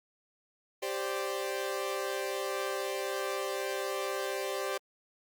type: chord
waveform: sawtooth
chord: G suspended fourth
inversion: none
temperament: equal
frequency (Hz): 392 / 523.3 / 587.3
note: G4 / C5 / D5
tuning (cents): 0 / 0 / 0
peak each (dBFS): -32 / -33 / -34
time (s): 0.82-4.78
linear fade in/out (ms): 10
effects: Opus 48 kbps